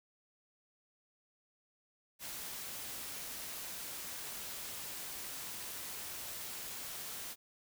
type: noise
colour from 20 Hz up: white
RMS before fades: -44 dBFS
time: 2.19-7.36 s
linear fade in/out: 50 ms
effects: none